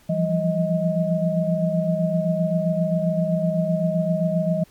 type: tone cluster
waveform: sine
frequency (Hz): 167.9 / 175.6 / 195 / 629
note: E3 / F3 / G3 / D#5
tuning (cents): +32 / +10 / -9 / +19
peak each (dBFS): -22 / -26 / -28 / -23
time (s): 0.09-4.64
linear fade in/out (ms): 10
effects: pink hiss -55 dBFS RMS until 4.7 s + MP3 96 kbps